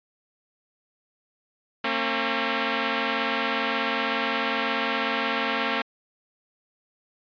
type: tone pair together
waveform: 5% pulse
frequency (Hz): 227.2 / 269.3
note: A#3 / C#4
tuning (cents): -44 / -50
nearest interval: minor third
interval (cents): 294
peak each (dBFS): -15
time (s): 1.84-5.82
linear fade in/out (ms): 5
effects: resampled to 11025 Hz